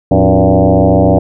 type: tone with frequency modulation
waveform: sine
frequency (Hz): 202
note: G#3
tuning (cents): -48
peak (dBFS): -5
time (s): 0.11-1.19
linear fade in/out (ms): 5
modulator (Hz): 94.2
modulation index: 5.4
effects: none